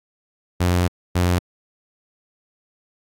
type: tone bursts at uneven times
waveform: sawtooth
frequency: 88.9 Hz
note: F2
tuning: 31 cents sharp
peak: -12 dBFS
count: 2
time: 0.6-0.88 / 1.15-1.39 s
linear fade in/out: 10 ms
effects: AAC 48 kbps